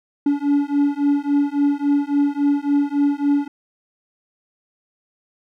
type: beating tone pair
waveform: triangle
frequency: 284.3 / 287.9 Hz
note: C#4 / D4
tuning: +44 / -34 cents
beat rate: 3.6 Hz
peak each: -17 dBFS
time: 0.26-3.48 s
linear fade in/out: 5 ms
effects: none